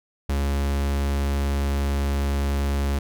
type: tone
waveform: 45% pulse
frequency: 70.1 Hz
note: C#2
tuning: 20 cents sharp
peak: -21 dBFS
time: 0.29-2.99 s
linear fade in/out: 5 ms
effects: none